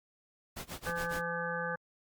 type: noise with tremolo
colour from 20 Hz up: pink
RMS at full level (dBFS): -40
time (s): 0.56-1.22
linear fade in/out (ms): 10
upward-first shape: sine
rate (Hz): 7.2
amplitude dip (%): 95
type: harmonic tone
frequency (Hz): 170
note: F3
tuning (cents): -46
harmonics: 1 / 3 / 5 / 7 / 9 / 10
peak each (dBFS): -42 / -38 / -42 / -41 / -38 / -41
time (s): 0.86-1.76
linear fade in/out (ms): 10
effects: Opus 48 kbps